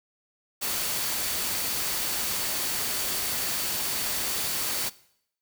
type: tone in noise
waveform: sine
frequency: 4508 Hz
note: C#8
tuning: 28 cents sharp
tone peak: -38 dBFS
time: 0.61-4.9 s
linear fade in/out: 20 ms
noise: white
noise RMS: -29 dBFS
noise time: 0.61-4.9 s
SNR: -12 dB
effects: noise-tail reverb RT60 0.7 s tail -20 dB re dry